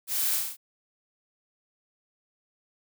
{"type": "noise with echo", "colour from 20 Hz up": "blue", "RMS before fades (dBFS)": -30, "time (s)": [0.07, 0.4], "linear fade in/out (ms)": 50, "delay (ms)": 34, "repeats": 5, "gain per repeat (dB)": -2, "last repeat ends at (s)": 0.57, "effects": []}